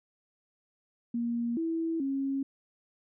sine tone with pitch steps, 235.7 / 327.9 / 272.7 Hz, A#3 / E4 / C#4, +19 / -9 / -28 cents, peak -28 dBFS, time 1.14-2.43 s, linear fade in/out 5 ms, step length 430 ms, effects none

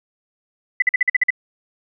sine tone bursts, 2000 Hz, B6, 21 cents sharp, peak -11 dBFS, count 8, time 0.8-1.305 s, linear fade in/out 5 ms, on 22 ms, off 47 ms, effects none

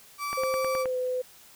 35% pulse tone, 1158 Hz, D6, 25 cents flat, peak -28 dBFS, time 0.18-0.86 s, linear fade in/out 50 ms
click train, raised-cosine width 0.5 ms, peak -20 dBFS, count 6, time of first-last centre 0.33-0.857 s, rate 9.49 Hz
sine tone with pitch glide, 523.3 to 505.2 Hz, C5 to B4, 0 to +39 cents, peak -26 dBFS, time 0.37-1.22 s, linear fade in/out 10 ms, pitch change -61 cents, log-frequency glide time 0.75-0.97 s
effects white hiss -53 dBFS RMS until 1.55 s

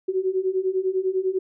sine beating tone pair, 370 / 380 Hz, F#4 / F#4, 0 / +46 cents, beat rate 10 Hz, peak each -25 / -23 dBFS, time 0.08-1.39 s, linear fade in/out 10 ms, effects none

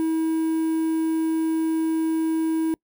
triangle tone with quantisation, 321.7 Hz, E4, 42 cents flat, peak -18 dBFS, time 0-2.74 s, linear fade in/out 0 ms, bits 7, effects noise-tail reverb RT60 0.1 s tail -26 dB re dry

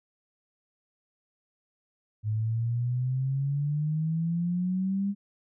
sine exponential sweep, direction up, 106 to 202.6 Hz, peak -25 dBFS, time 2.23-5.15 s, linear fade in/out 50 ms, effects none

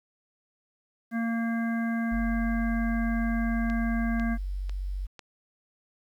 harmonic tone, 230 Hz, A#3, 23 cents flat, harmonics 1 / 3 / 5 / 7 / 9, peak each -26 / -38 / -43 / -37 / -43 dBFS, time 1.11-4.38 s, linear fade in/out 50 ms
sine tone, 47.31 Hz, F#1, 39 cents sharp, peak -29 dBFS, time 2.11-5.07 s, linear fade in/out 20 ms
click train, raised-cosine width 0.2 ms, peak -26 dBFS, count 4, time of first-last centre 3.7-5.193 s, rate 2.01 Hz
effects 10-bit

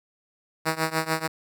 5% pulse tone with tremolo, 160 Hz, D#3, 49 cents sharp, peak -9 dBFS, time 0.65-1.28 s, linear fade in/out 20 ms, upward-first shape triangle, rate 6.8 Hz, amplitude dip 95%, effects none

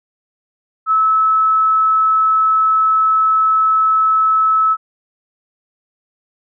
sine tone, 1300 Hz, E6, 24 cents flat, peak -10 dBFS, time 0.86-4.77 s, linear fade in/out 50 ms, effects none

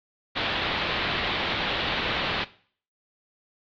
white low-pass noise, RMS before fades -28 dBFS, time 0.35-2.45 s, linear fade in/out 20 ms, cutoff 3900 Hz, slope 48 dB/octave, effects noise-tail reverb RT60 0.5 s tail -18 dB re dry + AAC 48 kbps

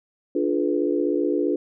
sine chord, D diminished seventh, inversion none, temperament equal with one note detuned, 293.7 / 349.2 / 426 / 493.9 Hz, D4 / F4 / Ab4 / Cb5, 0 / 0 / +44 / 0 cents, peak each -24 / -24 / -26 / -28 dBFS, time 0.35-1.56 s, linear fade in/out 5 ms, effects none

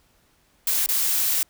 blue noise with dropouts, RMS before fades -22 dBFS, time 0.67-1.43 s, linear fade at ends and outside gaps 2 ms, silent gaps 0.862-0.888 s, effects pink hiss -62 dBFS RMS until 1.49 s

